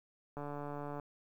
click train, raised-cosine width 1 ms, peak -29 dBFS, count 92, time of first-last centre 0.37-0.998 s, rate 145 Hz, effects 11-bit

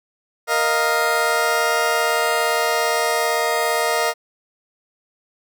20% pulse chord, Bb suspended fourth, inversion none, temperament just, 466.2 / 621.6 / 699.2 Hz, Bb4 / Eb5 / F5, 0 / -2 / +2 cents, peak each -17 dBFS, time 0.47-4.14 s, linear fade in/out 50 ms, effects none

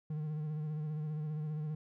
triangle tone with vibrato, 152.9 Hz, D#3, 30 cents flat, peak -33 dBFS, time 0.1-1.75 s, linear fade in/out 5 ms, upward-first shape sine, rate 15 Hz, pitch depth 39 cents each way, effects none

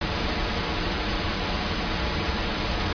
pink noise with comb filter, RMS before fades -26 dBFS, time 0.01-2.93 s, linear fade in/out 5 ms, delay 7.6 ms, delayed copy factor -0.55, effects resampled to 11025 Hz

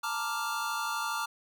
square chord, Bb major seventh, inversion third, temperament equal, 880 / 932.3 / 1174.7 / 1396.9 Hz, A5 / Bb5 / D6 / F6, 0 / 0 / 0 / 0 cents, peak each -39 / -39 / -36 / -36 dBFS, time 0.03-1.26 s, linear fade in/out 10 ms, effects none

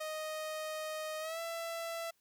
sawtooth tone with pitch glide, 622.3 to 667 Hz, D#5 to E5, 0 to +20 cents, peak -34 dBFS, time 0-2.11 s, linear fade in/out 10 ms, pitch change +120 cents, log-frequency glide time 1.2-1.4 s, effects white hiss -75 dBFS RMS until 2.2 s

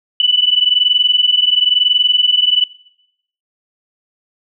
sine tone pair together, 2963 / 2984 Hz, F#7 / F#7, +2 / +14 cents, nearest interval unison, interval 12 cents, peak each -13 dBFS, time 0.2-2.64 s, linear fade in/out 2 ms, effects noise-tail reverb RT60 0.8 s tail -22 dB re dry

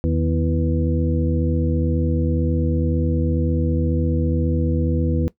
harmonic tone with a mistuned harmonic, 82 Hz, E2, 9 cents flat, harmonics 1 / 2 / 3 / 4 / 6, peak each -20 / -23 / -25 / -26 / -28 dBFS, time 0.04-5.28 s, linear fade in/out 0 ms, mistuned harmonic 2, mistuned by -78 cents, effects noise-tail reverb RT60 0.1 s tail -17 dB re dry

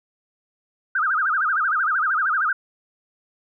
sine tone with vibrato, 1396.9 Hz, F6, in tune, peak -18 dBFS, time 0.95-2.53 s, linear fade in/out 5 ms, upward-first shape sine, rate 13 Hz, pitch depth 240 cents each way, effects none

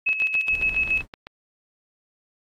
sine tone with tremolo, 2578 Hz, E7, 39 cents flat, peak -18 dBFS, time 0.06-1.02 s, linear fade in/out 10 ms, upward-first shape square, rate 7.1 Hz, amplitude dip 60%
click train, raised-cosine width 0.3 ms, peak -21 dBFS, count 10, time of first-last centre 0.09-1.27 s, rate 7.63 Hz
brown noise, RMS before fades -38 dBFS, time 0.49-1.07 s, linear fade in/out 50 ms
effects AAC 48 kbps

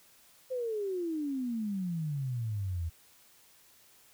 sine exponential sweep, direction down, 524 to 79.5 Hz, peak -31 dBFS, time 0.5-2.9 s, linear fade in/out 20 ms, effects white hiss -61 dBFS RMS until 4.13 s

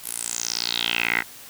10% pulse tone with band-pass filter sweep, 58.27 Hz, A#1, in tune, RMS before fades -26 dBFS, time 0.02-1.24 s, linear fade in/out 50 ms, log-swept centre 12000 to 1800 Hz, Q 5.2, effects white hiss -43 dBFS RMS until 1.49 s

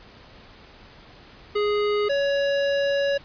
square tone pair in turn, 415.3 / 561.3 Hz, G#4 / C#5, 0 / +22 cents, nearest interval perfect fourth, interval 522 cents, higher second, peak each -21 dBFS, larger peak neither, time 1.55-2.09 / 2.09-3.18 s, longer second, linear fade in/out 10 ms, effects pink hiss -48 dBFS RMS until 3.24 s + resampled to 11025 Hz

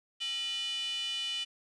square tone with high-pass filter, 270.1 Hz, C#4, 45 cents flat, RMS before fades -35 dBFS, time 0.2-1.45 s, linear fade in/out 20 ms, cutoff 3000 Hz, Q 8.2, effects resampled to 22050 Hz + 11-bit

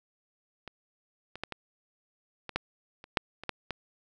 clicks, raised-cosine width 0.3 ms, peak -25 / -25 / -17 / -20 / -22 / -12 / -30 / -7 / -25 / -14 / -17 dBFS, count 11, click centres 0.677 / 1.356 / 1.436 / 1.523 / 2.493 / 2.56 / 3.041 / 3.172 / 3.436 / 3.493 / 3.707 s, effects none

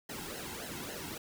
pink noise with flanger, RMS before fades -42 dBFS, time 0.09-1.18 s, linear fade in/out 5 ms, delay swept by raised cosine 0.84 to 1.74 ms, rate 3.6 Hz, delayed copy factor -0.8, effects none

